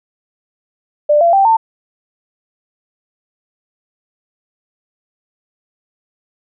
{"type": "tone with pitch steps", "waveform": "sine", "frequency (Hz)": [593, 681.2, 782.5, 898.8], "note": ["D5", "F5", "G5", "A5"], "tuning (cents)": [17, -43, -3, 37], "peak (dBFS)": -7, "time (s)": [1.09, 1.57], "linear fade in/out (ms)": 10, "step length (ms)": 120, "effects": []}